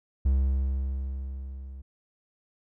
triangle tone with level ramp, 66.7 Hz, C2, 34 cents sharp, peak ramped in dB -17 to -37 dBFS, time 0.25-1.82 s, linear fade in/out 10 ms, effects none

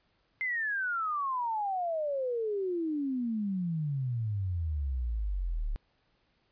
sine exponential sweep, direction down, 2100 to 34.65 Hz, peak -29 dBFS, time 0.41-5.76 s, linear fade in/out 0 ms, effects pink hiss -72 dBFS RMS until 6.51 s + resampled to 11025 Hz

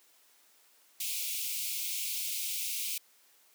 white high-pass noise, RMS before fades -35 dBFS, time 1-2.98 s, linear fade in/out 5 ms, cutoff 2200 Hz, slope 96 dB/octave, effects white hiss -64 dBFS RMS until 3.54 s + high-pass 300 Hz 12 dB/octave

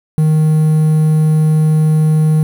triangle tone with quantisation, 155.56 Hz, D#3, in tune, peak -6 dBFS, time 0.18-2.43 s, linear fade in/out 0 ms, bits 6, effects none

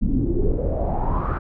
brown noise with low-pass filter sweep, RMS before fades -21 dBFS, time 0.01-1.39 s, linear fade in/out 20 ms, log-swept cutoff 220 to 1400 Hz, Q 6.2, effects none

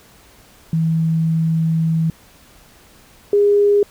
sine tone pair in turn, 162.1 / 408.5 Hz, E3 / G#4, -29 / -29 cents, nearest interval octave + major third, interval 1600 cents, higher second, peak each -14 / -10 dBFS, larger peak second, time 0.73-2.1 / 3.33-3.83 s, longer first, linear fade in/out 2 ms, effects pink hiss -48 dBFS RMS until 3.9 s

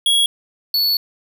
square tone pair in turn, 3322 / 4430 Hz, G#7 / C#8, 0 / -2 cents, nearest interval perfect fourth, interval 498 cents, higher second, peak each -13 / -15 dBFS, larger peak first, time 0.06-0.26 / 0.74-0.97 s, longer second, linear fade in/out 2 ms, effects none

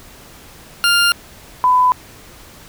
20% pulse / sine tone pair in turn, 1400 / 1001.5 Hz, F6 / B5, +4 / +24 cents, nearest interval tritone, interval 580 cents, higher first, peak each -6 / -9 dBFS, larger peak first, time 0.84-1.12 / 1.64-1.92 s, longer neither, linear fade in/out 0 ms, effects pink hiss -41 dBFS RMS until 2.68 s

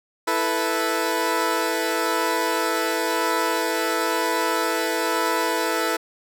15% pulse chord, E suspended fourth, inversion none, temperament equal, 329.6 / 440 / 493.9 Hz, E4 / A4 / B4, 0 / 0 / 0 cents, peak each -19 dBFS, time 0.27-5.97 s, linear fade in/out 10 ms, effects none

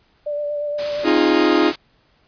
sine tone with vibrato, 587.3 Hz, D5, in tune, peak -21 dBFS, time 0.26-1.05 s, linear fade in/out 10 ms, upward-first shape sine, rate 8.5 Hz, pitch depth 19 cents each way
white noise, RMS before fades -29 dBFS, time 0.78-1.76 s, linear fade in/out 10 ms
40% pulse chord, F minor seventh, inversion second, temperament equal with one note detuned, 267.1 / 311.1 / 349.2 / 415.3 Hz, C4 / Eb4 / F4 / Ab4, +36 / 0 / 0 / 0 cents, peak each -22 / -16 / -17 / -20 dBFS, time 1.03-1.73 s, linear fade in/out 50 ms
effects pink hiss -59 dBFS RMS until 2.27 s + resampled to 11025 Hz

